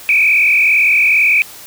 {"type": "tone with frequency modulation", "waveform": "sine", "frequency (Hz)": 2400, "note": "D7", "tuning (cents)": 37, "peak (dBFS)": -8, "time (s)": [0.09, 1.42], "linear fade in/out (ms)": 0, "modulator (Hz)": 42.2, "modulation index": 3.1, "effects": ["white hiss -35 dBFS RMS until 1.66 s"]}